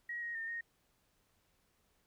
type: tone with pitch steps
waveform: sine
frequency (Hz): 1900 / 1879 / 1816 / 1859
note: A#6 / A#6 / A#6 / A#6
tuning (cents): +33 / +13 / -46 / -5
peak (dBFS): -38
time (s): 0.09-0.61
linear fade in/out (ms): 5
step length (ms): 130
effects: pink hiss -75 dBFS RMS until 2.06 s